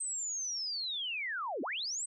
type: linear two-way sweep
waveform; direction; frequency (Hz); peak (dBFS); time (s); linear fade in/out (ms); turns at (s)
sine; down then up; 8320 to 230.7 to 8320; -34; 0-2.06; 10; 1.62
effects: none